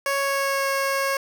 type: tone with pitch glide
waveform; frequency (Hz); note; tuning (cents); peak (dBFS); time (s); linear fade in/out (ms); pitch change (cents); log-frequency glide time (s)
15% pulse; 554.4 to 546.8; C#5 to C#5; 0 to -24; -15; 0.06-1.17; 2; -24; 0.18-0.68
effects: none